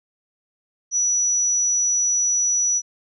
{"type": "tone", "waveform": "sine", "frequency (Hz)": 5890, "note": "F#8", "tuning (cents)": -9, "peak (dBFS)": -17, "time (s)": [0.91, 2.82], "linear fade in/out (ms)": 50, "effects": []}